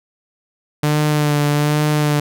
sawtooth tone with vibrato, 148.6 Hz, D3, 21 cents sharp, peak -10 dBFS, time 0.83-2.2 s, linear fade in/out 5 ms, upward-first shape sine, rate 1.2 Hz, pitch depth 27 cents each way, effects none

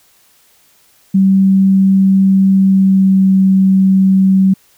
sine tone with pitch glide, 192.6 to 191.05 Hz, G3 to G3, -30 to -44 cents, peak -6 dBFS, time 1.14-4.54 s, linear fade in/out 10 ms, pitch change -14 cents, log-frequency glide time 2.55-3.31 s, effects white hiss -51 dBFS RMS until 4.77 s

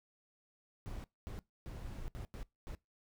brown noise bursts at uneven times, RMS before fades -44 dBFS, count 6, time 0.86-1.04 / 1.27-1.39 / 1.66-2.08 / 2.15-2.25 / 2.34-2.43 / 2.67-2.75 s, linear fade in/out 0 ms, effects noise-tail reverb RT60 0.2 s tail -22 dB re dry

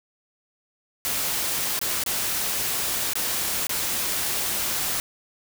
white noise with dropouts, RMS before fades -26 dBFS, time 1.05-5 s, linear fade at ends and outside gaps 0 ms, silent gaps 1.791-1.814 / 2.037-2.062 / 3.134-3.155 / 3.669-3.694 s, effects none

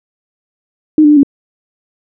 sine tone with pitch steps, 308.3 / 296.2 / 297.9 / 279.9 Hz, D#4 / D4 / D4 / C#4, -16 / +15 / +25 / +17 cents, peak -3 dBFS, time 0.98-1.232 s, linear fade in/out 2 ms, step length 63 ms, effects none

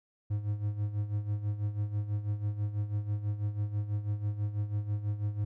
triangle tone with tremolo, 103.83 Hz, G#2, in tune, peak -25 dBFS, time 0.3-5.45 s, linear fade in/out 10 ms, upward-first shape sine, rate 6.1 Hz, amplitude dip 70%, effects none

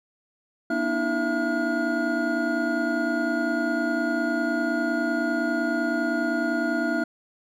triangle tone cluster, 240.6 / 296.3 / 326.2 / 670 / 1431 Hz, B3 / D4 / E4 / E5 / F6, -45 / +15 / -18 / +28 / +42 cents, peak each -27 dBFS, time 0.7-7.04 s, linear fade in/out 5 ms, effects none

